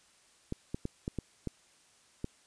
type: clicks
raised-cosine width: 3 ms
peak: -21 dBFS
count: 7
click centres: 0.524 / 0.745 / 0.854 / 1.079 / 1.187 / 1.473 / 2.244 s
effects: white hiss -64 dBFS RMS until 2.46 s + resampled to 22050 Hz